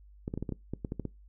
clicks, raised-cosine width 3 ms, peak -21 dBFS, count 11, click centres 0.279 / 0.339 / 0.376 / 0.426 / 0.492 / 0.523 / 0.736 / 0.848 / 0.921 / 0.997 / 1.053 s, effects noise-tail reverb RT60 0.2 s tail -22 dB re dry + added 50 Hz sine -52 dBFS peak until 1.28 s

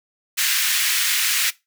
pink high-pass noise, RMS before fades -20 dBFS, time 0.37-1.51 s, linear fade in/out 20 ms, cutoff 1700 Hz, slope 24 dB/octave, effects noise-tail reverb RT60 0.2 s tail -19 dB re dry

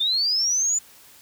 sine linear sweep, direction up, 3526 to 7080 Hz, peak -19 dBFS, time 0-0.79 s, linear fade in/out 10 ms, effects white hiss -50 dBFS RMS until 1.21 s

